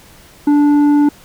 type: tone with tanh clipping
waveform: sine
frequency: 291.8 Hz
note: D4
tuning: 11 cents flat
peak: -9 dBFS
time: 0.47-1.09 s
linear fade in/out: 5 ms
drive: 7 dB
effects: pink hiss -43 dBFS RMS until 1.24 s